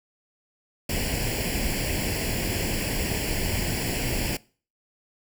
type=noise with comb filter; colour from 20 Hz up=pink; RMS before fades=-27 dBFS; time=0.89-4.37 s; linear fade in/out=5 ms; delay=0.4 ms; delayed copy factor=+0.8; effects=noise-tail reverb RT60 0.4 s tail -22 dB re dry